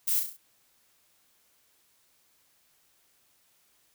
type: noise with echo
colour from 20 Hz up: violet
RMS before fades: -27 dBFS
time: 0.07-0.2 s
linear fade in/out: 10 ms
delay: 34 ms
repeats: 5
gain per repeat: -5 dB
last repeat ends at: 0.37 s
effects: white hiss -67 dBFS RMS until 3.94 s